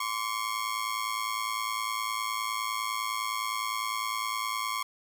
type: ring-modulated tone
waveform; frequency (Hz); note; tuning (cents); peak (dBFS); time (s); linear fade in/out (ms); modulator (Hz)
sawtooth; 1091; C#6; -28; -23; 0-4.83; 5; 54.9
effects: none